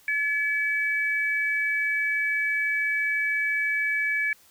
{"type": "tone pair together", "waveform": "sine", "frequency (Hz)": [1714.1, 2288], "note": ["A6", "D7"], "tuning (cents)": [-46, -46], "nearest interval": "perfect fourth", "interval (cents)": 500, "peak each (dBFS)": [-26, -25], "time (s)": [0.08, 4.33], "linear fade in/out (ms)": 2, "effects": ["white hiss -57 dBFS RMS until 4.5 s"]}